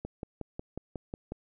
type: click train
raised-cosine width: 2 ms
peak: -23 dBFS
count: 8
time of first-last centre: 0.05-1.32 s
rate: 5.51 Hz
effects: none